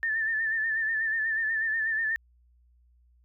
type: tone with vibrato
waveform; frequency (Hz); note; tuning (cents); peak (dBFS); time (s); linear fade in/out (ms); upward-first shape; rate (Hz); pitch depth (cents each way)
sine; 1780; A6; +20; -25; 0.03-2.16; 0; sine; 8.2; 52
effects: added 60 Hz sine -59 dBFS peak until 3.24 s